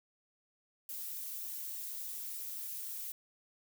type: noise with flanger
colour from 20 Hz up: violet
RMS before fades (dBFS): -42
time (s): 0.89-3.12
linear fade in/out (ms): 2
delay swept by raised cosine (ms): 1.6 to 6.5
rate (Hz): 3.4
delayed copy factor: +0.8
effects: none